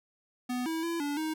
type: tone with pitch steps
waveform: square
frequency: 248.5 / 324.1 / 336.4 / 288.4 / 314.1 Hz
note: B3 / E4 / E4 / D4 / D#4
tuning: +11 / -29 / +35 / -31 / +16 cents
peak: -31 dBFS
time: 0.49-1.34 s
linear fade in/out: 10 ms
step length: 170 ms
effects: none